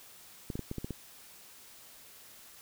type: clicks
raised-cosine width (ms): 3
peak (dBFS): -23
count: 7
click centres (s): 0.502 / 0.555 / 0.593 / 0.714 / 0.783 / 0.845 / 0.907
effects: white hiss -54 dBFS RMS until 2.61 s